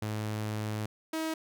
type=tone pair in turn; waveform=sawtooth; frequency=107.2 / 319.3 Hz; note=A2 / D#4; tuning=-45 / +45 cents; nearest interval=octave + perfect fifth; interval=1890 cents; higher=second; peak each=-28 / -27 dBFS; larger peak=second; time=0.02-0.86 / 1.13-1.34 s; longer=first; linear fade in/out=5 ms; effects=none